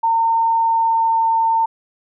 sine tone with pitch glide, 911 to 905.2 Hz, A#5 to A5, -40 to +49 cents, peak -13 dBFS, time 0.03-1.66 s, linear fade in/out 10 ms, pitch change -11 cents, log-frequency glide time 0.61-1.19 s, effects none

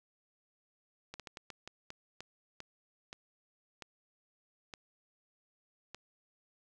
slowing click train, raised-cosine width 0.2 ms, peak -27 dBFS, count 13, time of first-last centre 1.14-5.946 s, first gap 57 ms, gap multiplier 1.32, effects none

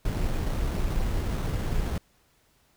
brown noise with sample-and-hold, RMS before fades -27 dBFS, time 0.05-1.98 s, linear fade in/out 2 ms, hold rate 4900 Hz, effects pink hiss -65 dBFS RMS until 2.76 s

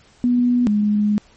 sine tone pair in turn, 244.7 / 208.5 Hz, B3 / G#3, -16 / +7 cents, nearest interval minor third, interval 277 cents, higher first, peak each -13 / -14 dBFS, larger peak first, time 0.24-0.67 / 0.67-1.18 s, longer second, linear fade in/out 0 ms, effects pink hiss -52 dBFS RMS until 1.36 s + MP3 32 kbps

